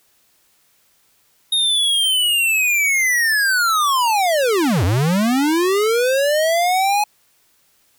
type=linear two-way sweep; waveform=square; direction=down then up; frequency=3729 to 82.7 to 843 Hz; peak=-15 dBFS; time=1.52-7.04 s; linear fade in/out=5 ms; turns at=4.84 s; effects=white hiss -59 dBFS RMS until 7.98 s